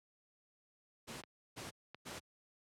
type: noise bursts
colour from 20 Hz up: pink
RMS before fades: -46 dBFS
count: 3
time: 1.07-2.2 s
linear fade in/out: 20 ms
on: 150 ms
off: 340 ms
type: clicks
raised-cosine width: 0.3 ms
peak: -33 dBFS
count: 2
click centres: 1.237 / 1.946 s
effects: high-pass 100 Hz 12 dB/octave + low-pass 10000 Hz 12 dB/octave